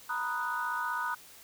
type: chord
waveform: sine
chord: B major seventh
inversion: third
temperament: equal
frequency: 932.3 / 987.8 / 1244.5 / 1480 Hz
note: A#5 / B5 / D#6 / F#6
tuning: 0 / 0 / 0 / 0 cents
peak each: -37 / -36 / -35 / -34 dBFS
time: 0.09-1.15 s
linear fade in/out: 10 ms
effects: tanh soft clip ceiling -22 dBFS + white hiss -53 dBFS RMS until 1.43 s